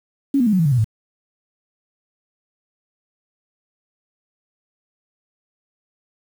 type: tone with pitch steps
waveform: sine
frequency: 277.3 / 242.8 / 212.6 / 186.15 / 162.99 / 142.71 / 124.96 / 109.41 Hz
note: C#4 / B3 / G#3 / F#3 / E3 / D3 / B2 / A2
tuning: +1 / -29 / +41 / +11 / -19 / -49 / +21 / -9 cents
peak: -13 dBFS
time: 0.34-0.844 s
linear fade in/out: 5 ms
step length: 63 ms
effects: 7-bit